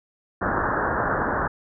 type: low-pass noise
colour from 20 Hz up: white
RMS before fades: -24 dBFS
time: 0.41-1.48 s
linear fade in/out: 10 ms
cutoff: 1700 Hz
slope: 96 dB/octave
effects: none